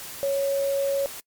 sine tone in noise, 554.4 Hz, C#5, in tune, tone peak -21 dBFS, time 0.23-1.06 s, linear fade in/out 0 ms, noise white, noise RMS -38 dBFS, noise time 0-1.2 s, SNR +14 dB, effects noise-tail reverb RT60 0.1 s tail -23 dB re dry + MP3 96 kbps

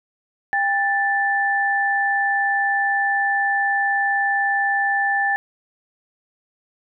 sine tone pair together, 799.5 / 1760 Hz, G5 / A6, +34 / 0 cents, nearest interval octave + major second, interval 1366 cents, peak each -21 / -19 dBFS, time 0.53-5.36 s, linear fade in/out 0 ms, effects none

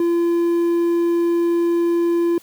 triangle tone, 341.4 Hz, F4, 39 cents flat, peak -13 dBFS, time 0-2.38 s, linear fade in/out 2 ms, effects white hiss -49 dBFS RMS until 2.42 s + high-pass 80 Hz 12 dB/octave

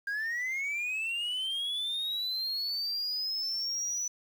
sine linear sweep, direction up, 1600 to 5970 Hz, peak -28 dBFS, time 0.07-4.08 s, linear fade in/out 5 ms, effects tanh soft clip ceiling -29 dBFS + 9-bit

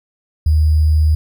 sine tone with sample-and-hold, 77.3 Hz, D#2, 11 cents flat, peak -9 dBFS, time 0.46-1.15 s, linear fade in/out 5 ms, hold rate 4900 Hz, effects none

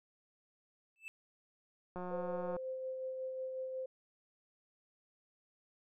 triangle tone with exponential growth, 2637 Hz, E7, in tune, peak -38 dBFS, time 0.96-1.08 s, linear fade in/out 0 ms, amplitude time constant 25 ms
click train, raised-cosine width 1 ms, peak -30 dBFS, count 110, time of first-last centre 1.96-2.566 s, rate 180 Hz
sine tone with tremolo, 520 Hz, C5, 11 cents flat, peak -37 dBFS, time 2.11-3.86 s, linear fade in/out 5 ms, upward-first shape sine, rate 5.5 Hz, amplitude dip 30%
effects none

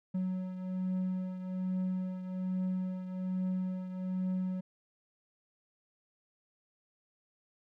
triangle beating tone pair, 185 / 186.2 Hz, F#3 / F#3, 0 / +11 cents, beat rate 1.2 Hz, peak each -31 / -38 dBFS, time 0.14-4.61 s, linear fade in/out 10 ms, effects none

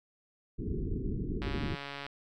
pink low-pass noise, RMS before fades -34 dBFS, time 0.58-1.76 s, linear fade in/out 20 ms, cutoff 430 Hz, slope 96 dB/octave
click train, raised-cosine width 0.3 ms, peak -24 dBFS, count 92, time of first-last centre 1.42-2.065 s, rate 141 Hz
effects none

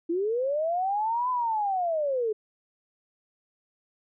sine linear two-way sweep, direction up then down, 323.5 to 1018 to 416.3 Hz, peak -24 dBFS, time 0.09-2.33 s, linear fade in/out 10 ms, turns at 1.3 s, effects none

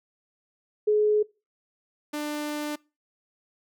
sine / sawtooth tone pair in turn, 422.8 / 297.7 Hz, G#4 / D4, +31 / +24 cents, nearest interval tritone, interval 607 cents, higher first, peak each -18 / -25 dBFS, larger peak first, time 0.87-1.23 / 2.13-2.76 s, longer second, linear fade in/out 10 ms, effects noise-tail reverb RT60 0.3 s tail -24 dB re dry

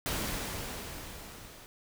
pink noise with level ramp, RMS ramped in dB -32 to -51 dBFS, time 0.06-1.66 s, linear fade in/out 0 ms, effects none

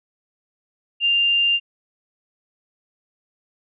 sine tone, 2794 Hz, F7, in tune, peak -15 dBFS, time 1-1.6 s, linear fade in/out 50 ms, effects none

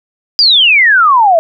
sine exponential sweep, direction down, 4955 to 632 Hz, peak -4 dBFS, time 0.39-1.39 s, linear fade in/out 0 ms, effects none

